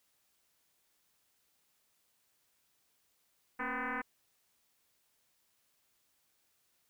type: tone with frequency modulation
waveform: sine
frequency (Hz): 271.4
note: C#4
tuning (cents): -36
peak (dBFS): -34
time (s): 3.59-4.02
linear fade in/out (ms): 10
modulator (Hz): 252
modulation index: 7.3
effects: white hiss -75 dBFS RMS until 6.89 s